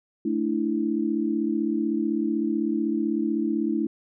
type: chord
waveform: sine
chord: A suspended fourth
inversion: none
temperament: equal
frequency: 220 / 293.7 / 329.6 Hz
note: A3 / D4 / E4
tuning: 0 / 0 / 0 cents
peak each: -27 / -27 / -26 dBFS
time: 0.25-3.87 s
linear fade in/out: 5 ms
effects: none